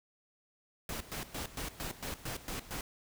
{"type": "noise with tremolo", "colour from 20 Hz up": "pink", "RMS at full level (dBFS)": -39, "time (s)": [0.89, 2.81], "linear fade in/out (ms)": 2, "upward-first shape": "square", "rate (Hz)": 4.4, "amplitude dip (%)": 80, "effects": []}